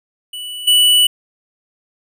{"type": "tone with level steps", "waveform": "square", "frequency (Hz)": 2960, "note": "F#7", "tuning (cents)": 0, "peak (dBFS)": [-26, -9], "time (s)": [0.33, 1.07], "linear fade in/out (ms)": 5, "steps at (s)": 0.67, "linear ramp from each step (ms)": 10, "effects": []}